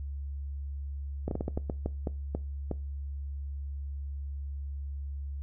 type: slowing click train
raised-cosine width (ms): 2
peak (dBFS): -18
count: 11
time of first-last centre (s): 1.28-2.713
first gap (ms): 32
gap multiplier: 1.31
effects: noise-tail reverb RT60 0.3 s tail -20 dB re dry + added 70 Hz sine -34 dBFS peak until 5.42 s